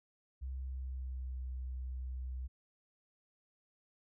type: tone with pitch glide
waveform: sine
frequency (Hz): 65.4 to 63.69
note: C2 to C2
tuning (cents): 0 to -46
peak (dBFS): -38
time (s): 0.41-2.48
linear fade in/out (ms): 20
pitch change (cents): -46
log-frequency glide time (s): 0.61-1.4
effects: none